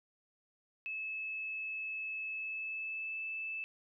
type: tone with pitch glide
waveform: sine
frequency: 2600 to 2629 Hz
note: E7 to E7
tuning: -24 to -5 cents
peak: -37 dBFS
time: 0.86-3.64 s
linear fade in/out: 0 ms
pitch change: +19 cents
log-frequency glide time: 2.3-3.22 s
effects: none